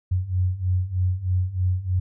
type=beating tone pair; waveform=sine; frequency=89.8 / 93 Hz; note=F2 / F#2; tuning=+49 / +9 cents; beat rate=3.2 Hz; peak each=-25 / -22 dBFS; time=0.11-2 s; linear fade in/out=10 ms; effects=none